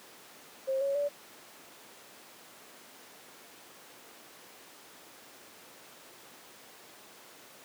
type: tone with pitch steps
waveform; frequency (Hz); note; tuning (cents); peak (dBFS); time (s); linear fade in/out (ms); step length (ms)
sine; 533 / 554.4 / 576.6; C5 / C#5 / D5; +32 / 0 / -32; -27; 0.67-1.09; 20; 140
effects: pink hiss -52 dBFS RMS until 7.64 s + high-pass 300 Hz 12 dB/octave